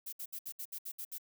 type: noise bursts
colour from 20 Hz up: violet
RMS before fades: -42 dBFS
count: 9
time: 0.06-1.183 s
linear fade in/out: 10 ms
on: 67 ms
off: 65 ms
effects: none